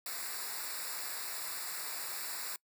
white noise with comb filter, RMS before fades -40 dBFS, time 0.06-2.56 s, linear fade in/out 2 ms, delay 0.32 ms, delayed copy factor -0.95, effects noise-tail reverb RT60 0.1 s tail -24 dB re dry

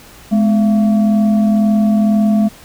sine tone with frequency modulation, 211 Hz, G#3, 28 cents sharp, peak -9 dBFS, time 0.31-2.49 s, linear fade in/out 20 ms, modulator 464 Hz, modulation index 0.46, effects pink hiss -40 dBFS RMS until 2.64 s

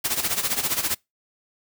white noise with tremolo, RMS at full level -22 dBFS, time 0.04-0.95 s, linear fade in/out 10 ms, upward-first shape sine, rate 15 Hz, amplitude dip 75%, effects noise-tail reverb RT60 0.2 s tail -26 dB re dry

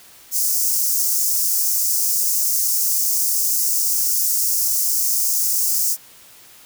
white high-pass noise, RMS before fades -19 dBFS, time 0.31-5.97 s, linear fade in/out 50 ms, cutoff 5200 Hz, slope 48 dB/octave, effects white hiss -46 dBFS RMS until 6.65 s

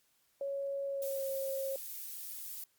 sine tone with pitch glide, 555 to 540.8 Hz, C#5 to C#5, +2 to -43 cents, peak -34 dBFS, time 0.41-1.76 s, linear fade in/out 2 ms, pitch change -45 cents, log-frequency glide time 0.89-1.26 s
violet noise, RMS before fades -43 dBFS, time 1.02-2.64 s, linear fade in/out 2 ms
effects white hiss -73 dBFS RMS until 2.78 s + Opus 48 kbps

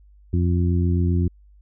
harmonic tone, 87.6 Hz, F2, 6 cents sharp, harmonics 1 / 2 / 3 / 4, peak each -18 / -24 / -28 / -30 dBFS, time 0.33-1.28 s, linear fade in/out 5 ms, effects added 50 Hz sine -48 dBFS peak until 1.61 s

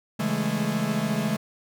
45% pulse chord, A major seventh, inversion first, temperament equal with one note detuned, 138.59 / 164.81 / 206 / 220 Hz, C#3 / E3 / G#3 / A3, 0 / 0 / -14 / 0 cents, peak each -32 / -31 / -28 / -28 dBFS, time 0.19-1.37 s, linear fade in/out 10 ms, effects none

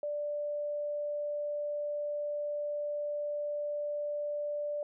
sine tone, 588 Hz, D5, 2 cents sharp, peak -32 dBFS, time 0.03-4.83 s, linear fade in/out 2 ms, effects none

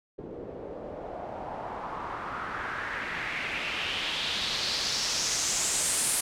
white noise with low-pass filter sweep, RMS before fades -32 dBFS, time 0.18-6.21 s, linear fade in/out 10 ms, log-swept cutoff 390 to 10000 Hz, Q 2.9, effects none

